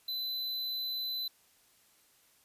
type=tone; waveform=square; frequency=4018 Hz; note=B7; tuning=29 cents sharp; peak=-34 dBFS; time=0.08-1.28 s; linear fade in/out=5 ms; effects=white hiss -66 dBFS RMS until 2.44 s + resampled to 32000 Hz